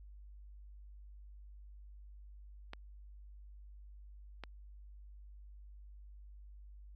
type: clicks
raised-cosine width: 0.3 ms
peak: -28 dBFS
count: 2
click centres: 2.734 / 4.437 s
effects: added 50 Hz sine -51 dBFS peak until 6.95 s